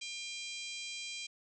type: harmonic tone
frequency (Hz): 800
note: G5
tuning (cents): +35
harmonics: 3 / 4 / 5 / 6 / 7 / 8 / 9 / 10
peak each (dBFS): -44 / -46 / -48 / -50 / -51 / -52 / -53 / -54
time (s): 0.01-1.27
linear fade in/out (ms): 10
effects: none